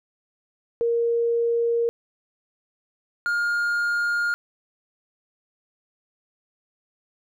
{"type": "tone pair in turn", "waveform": ["sine", "triangle"], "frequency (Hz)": [467.5, 1416], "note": ["A#4", "F6"], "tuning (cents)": [5, 23], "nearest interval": "octave + perfect fifth", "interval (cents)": 1918, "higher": "second", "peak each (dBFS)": -19, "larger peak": "neither", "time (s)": [[0.81, 1.89], [3.26, 4.34]], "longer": "neither", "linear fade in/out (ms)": 0, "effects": []}